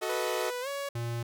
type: chord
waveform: sawtooth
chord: D# diminished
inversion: first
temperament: equal with one note detuned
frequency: 370 / 440 / 630.9 Hz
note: F#4 / A4 / D#5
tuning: 0 / 0 / +24 cents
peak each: -31 dBFS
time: 0.01-0.51 s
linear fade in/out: 20 ms
type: tone with pitch glide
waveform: sawtooth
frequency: 493.9 to 560.8 Hz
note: B4 to C#5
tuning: 0 to +20 cents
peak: -29 dBFS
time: 0.09-0.89 s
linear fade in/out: 5 ms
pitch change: +220 cents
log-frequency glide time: 0.61-0.68 s
type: tone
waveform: square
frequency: 117.7 Hz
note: A#2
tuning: 17 cents sharp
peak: -32 dBFS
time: 0.95-1.23 s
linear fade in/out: 5 ms
effects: none